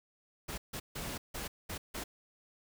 pink noise bursts at uneven times, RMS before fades -40 dBFS, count 6, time 0.48-0.58 / 0.73-0.8 / 0.95-1.18 / 1.34-1.48 / 1.69-1.78 / 1.94-2.04 s, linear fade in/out 10 ms, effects none

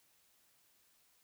silence, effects white hiss -71 dBFS RMS until 1.23 s

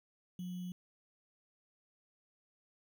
sine tone with sample-and-hold, 179.8 Hz, F#3, 49 cents flat, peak -39 dBFS, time 0.39-0.72 s, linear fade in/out 2 ms, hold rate 3150 Hz, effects none

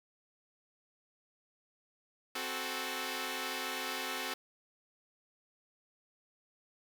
5% pulse chord, F# diminished, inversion second, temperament equal with one note detuned, 261.6 / 370 / 437.5 Hz, C4 / F#4 / A4, 0 / 0 / -10 cents, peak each -29 dBFS, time 2.35-4.34 s, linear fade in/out 5 ms, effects 10-bit

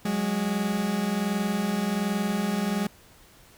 40% pulse tone pair together, 185 / 206.3 Hz, F#3 / G#3, 0 / -11 cents, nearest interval major second, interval 189 cents, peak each -29 / -25 dBFS, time 0.05-2.87 s, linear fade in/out 5 ms, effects pink hiss -54 dBFS RMS until 3.57 s

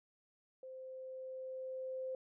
sine tone with level ramp, 520 Hz, C5, 11 cents flat, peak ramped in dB -47 to -38 dBFS, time 0.63-2.15 s, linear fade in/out 2 ms, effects none

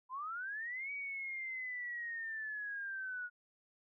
sine linear two-way sweep, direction up then down, 988 to 2274 to 1446 Hz, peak -39 dBFS, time 0.09-3.3 s, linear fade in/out 50 ms, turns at 0.92 s, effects none

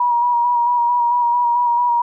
sine tone with vibrato, 960 Hz, B5, 49 cents flat, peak -13 dBFS, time 0-2.02 s, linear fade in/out 5 ms, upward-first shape square, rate 4.5 Hz, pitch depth 21 cents each way, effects none

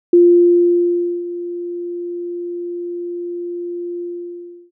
sine tone with ADSR envelope, 348.7 Hz, F4, 3 cents flat, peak -5 dBFS, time 0.13-4.71 s, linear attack 4 ms, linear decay 1100 ms, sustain -17 dB, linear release 700 ms, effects none

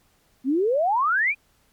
sine exponential sweep, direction up, 246.9 to 2514 Hz, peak -18 dBFS, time 0.44-1.35 s, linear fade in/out 50 ms, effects pink hiss -63 dBFS RMS until 1.72 s + MP3 96 kbps

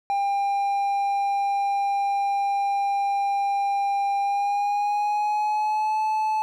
triangle tone with pitch glide, 799 to 866.3 Hz, G5 to A5, +33 to -27 cents, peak -19 dBFS, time 0.1-6.42 s, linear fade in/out 0 ms, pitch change +140 cents, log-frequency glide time 4.2-6.01 s, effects none

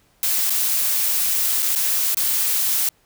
blue noise with dropouts, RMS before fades -20 dBFS, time 0.23-2.89 s, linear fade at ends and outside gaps 1 ms, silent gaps 0.497-0.504 / 1.622-1.626 / 1.752-1.759 / 2.146-2.17 s, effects pink hiss -60 dBFS RMS until 3.05 s

